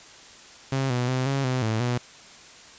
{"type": "tone with pitch steps", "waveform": "sawtooth", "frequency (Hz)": [134.4, 123.5, 129, 137.2, 128.2, 110.4, 122.5], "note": ["C3", "B2", "C3", "C#3", "C3", "A2", "B2"], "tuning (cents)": [47, 0, -24, -17, -35, 6, -14], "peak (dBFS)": -19, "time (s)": [0.72, 1.98], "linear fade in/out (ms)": 5, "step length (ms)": 180, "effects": ["white hiss -47 dBFS RMS until 2.78 s", "resampled to 16000 Hz"]}